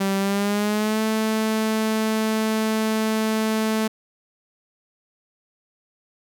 sawtooth tone with pitch glide, 195.1 to 219 Hz, G3 to A3, -8 to -8 cents, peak -16 dBFS, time 0-3.88 s, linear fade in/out 10 ms, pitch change +200 cents, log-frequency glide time 0.18-1.01 s, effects none

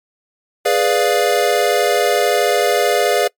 square chord, G# diminished seventh, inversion none, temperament equal, 415.3 / 493.9 / 587.3 / 698.5 Hz, G#4 / B4 / D5 / F5, 0 / 0 / 0 / 0 cents, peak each -19 dBFS, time 0.65-3.28 s, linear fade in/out 10 ms, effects noise-tail reverb RT60 0.1 s tail -24 dB re dry + MP3 96 kbps

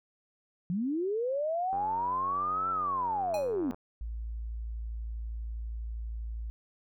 sine linear two-way sweep, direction up then down, 165.9 to 1348 to 233.9 Hz, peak -28 dBFS, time 0.7-3.71 s, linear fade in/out 0 ms, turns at 2.7 s
click train, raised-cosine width 1 ms, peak -30 dBFS, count 188, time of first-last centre 1.73-3.745 s, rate 92.8 Hz
square tone with exponential decay, 830.6 Hz, G#5, in tune, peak -32 dBFS, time 3.34-3.56 s, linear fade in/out 2 ms, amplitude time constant 47 ms
sine tone, 56.2 Hz, A1, 37 cents sharp, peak -34 dBFS, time 4.01-6.5 s, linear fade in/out 0 ms
effects none

